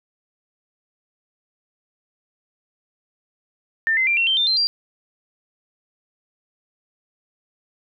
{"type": "tone with pitch steps", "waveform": "sine", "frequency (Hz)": [1797, 2064, 2371, 2724, 3129, 3594, 4128, 4742], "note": ["A6", "C7", "D7", "F7", "G7", "A7", "C8", "D8"], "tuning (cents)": [36, -24, 16, -44, -4, 36, -24, 16], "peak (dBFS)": -16, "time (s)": [3.87, 4.67], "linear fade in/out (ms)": 0, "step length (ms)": 100, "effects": []}